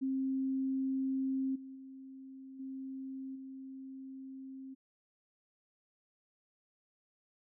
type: tone with level steps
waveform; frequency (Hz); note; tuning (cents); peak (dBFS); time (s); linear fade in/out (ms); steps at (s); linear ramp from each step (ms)
sine; 265.9; C4; +28; -31 / -45 / -47 / -40 / -44; 0.01-4.75; 20; 1.55 / 1.75 / 2.59 / 3.35; 10
effects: none